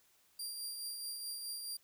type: tone with tremolo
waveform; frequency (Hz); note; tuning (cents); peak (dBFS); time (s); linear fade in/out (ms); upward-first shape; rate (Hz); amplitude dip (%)
20% pulse; 4761; D8; +23; -33; 0.39-1.77; 5; triangle; 4.7; 40
effects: white hiss -70 dBFS RMS until 1.83 s